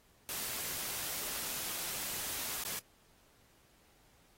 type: noise with dropouts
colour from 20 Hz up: white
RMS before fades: -39 dBFS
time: 0.29-2.79 s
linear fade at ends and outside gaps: 0 ms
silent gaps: 2.637-2.651 s
effects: pink hiss -67 dBFS RMS until 4.37 s + AAC 48 kbps